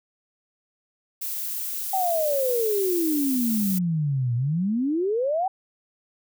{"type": "noise", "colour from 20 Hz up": "violet", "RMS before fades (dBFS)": -30, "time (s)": [1.21, 3.79], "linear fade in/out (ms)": 10}
{"type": "exponential two-way sweep", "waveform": "sine", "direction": "down then up", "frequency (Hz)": [783, 116.54, 783], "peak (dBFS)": -21, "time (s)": [1.93, 5.48], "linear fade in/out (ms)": 5, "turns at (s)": 4.35}
{"effects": []}